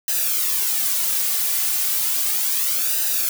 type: noise with flanger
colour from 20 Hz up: blue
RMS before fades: -21 dBFS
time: 0.08-3.29 s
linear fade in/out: 2 ms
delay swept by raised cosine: 0.9 to 3.2 ms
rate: 0.34 Hz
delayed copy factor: -0.7
effects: none